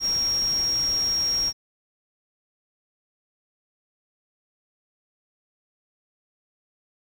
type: tone in noise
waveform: sine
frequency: 5588 Hz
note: F8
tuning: in tune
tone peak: -21 dBFS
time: 0-1.53 s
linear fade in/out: 50 ms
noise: pink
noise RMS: -38 dBFS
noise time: 0-1.53 s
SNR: +14 dB
effects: none